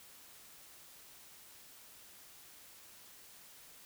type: silence
effects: white hiss -57 dBFS RMS until 3.85 s